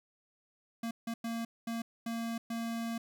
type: tone bursts at uneven times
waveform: square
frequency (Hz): 230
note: A#3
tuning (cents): -23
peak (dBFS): -35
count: 6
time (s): 0.83-0.91 / 1.07-1.14 / 1.24-1.45 / 1.67-1.82 / 2.06-2.38 / 2.5-2.98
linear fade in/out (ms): 5
effects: none